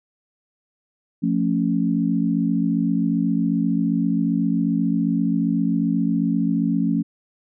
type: chord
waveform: sine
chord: F augmented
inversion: none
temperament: equal with one note detuned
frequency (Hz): 174.61 / 222.4 / 277.2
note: F3 / A3 / C#4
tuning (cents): 0 / +19 / 0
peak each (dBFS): -22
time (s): 1.22-7.03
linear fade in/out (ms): 20
effects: none